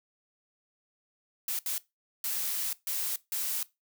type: noise bursts at uneven times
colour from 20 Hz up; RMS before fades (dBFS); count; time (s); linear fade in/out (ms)
blue; -32; 5; 1.48-1.59 / 1.66-1.78 / 2.24-2.73 / 2.87-3.16 / 3.32-3.63; 2
effects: noise-tail reverb RT60 0.2 s tail -19 dB re dry